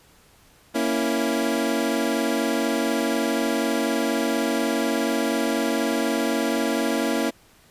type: chord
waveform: 25% pulse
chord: A# diminished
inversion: none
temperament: equal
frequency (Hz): 233.1 / 277.2 / 329.6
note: A#3 / C#4 / E4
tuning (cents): 0 / 0 / 0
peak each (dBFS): -22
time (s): 0.74-7.31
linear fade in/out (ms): 20
effects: pink hiss -55 dBFS RMS until 7.7 s + resampled to 32000 Hz